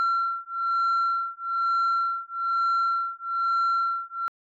sine beating tone pair, 1361 / 1362.1 Hz, F6 / F6, -45 / -44 cents, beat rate 1.1 Hz, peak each -24 dBFS, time 0-4.28 s, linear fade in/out 0 ms, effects tanh soft clip ceiling -19 dBFS

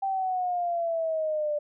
sine exponential sweep, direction down, 784 to 588 Hz, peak -25 dBFS, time 0.02-1.59 s, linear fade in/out 10 ms, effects none

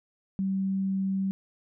sine tone, 192.7 Hz, G3, 29 cents flat, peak -25 dBFS, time 0.39-1.31 s, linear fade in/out 0 ms, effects none

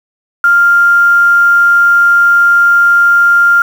sine tone with quantisation, 1396.9 Hz, F6, in tune, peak -4 dBFS, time 0.44-3.62 s, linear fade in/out 2 ms, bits 5, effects none

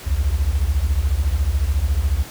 sine beating tone pair, 62.9 / 76.9 Hz, B1 / D#2, +32 / -20 cents, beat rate 14 Hz, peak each -18 dBFS, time 0.06-2.24 s, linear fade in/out 20 ms, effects tanh soft clip ceiling -10 dBFS + pink hiss -37 dBFS RMS until 2.3 s

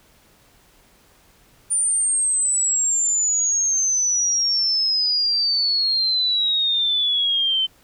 sine exponential sweep, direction down, 9270 to 3065 Hz, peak -17 dBFS, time 1.7-7.67 s, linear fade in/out 20 ms, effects pink hiss -55 dBFS RMS until 7.83 s

